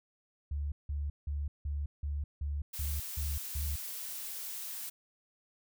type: tone bursts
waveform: sine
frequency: 72.4 Hz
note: D2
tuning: 24 cents flat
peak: -32 dBFS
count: 9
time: 0.51-3.76 s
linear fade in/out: 5 ms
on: 210 ms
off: 170 ms
type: noise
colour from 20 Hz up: blue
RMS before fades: -41 dBFS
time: 2.73-4.9 s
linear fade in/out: 10 ms
effects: none